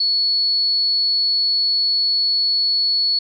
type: tone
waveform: sine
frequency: 4400 Hz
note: C#8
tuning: 14 cents flat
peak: -15 dBFS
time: 0-3.19 s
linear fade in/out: 5 ms
effects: none